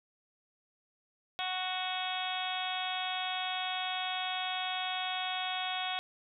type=harmonic tone; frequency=370 Hz; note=F#4; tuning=in tune; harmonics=2 / 3 / 4 / 5 / 6 / 7 / 8 / 9 / 10; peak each=-37 / -43 / -43 / -47 / -44 / -42 / -48 / -38 / -43 dBFS; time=1.39-5.99 s; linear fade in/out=0 ms; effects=none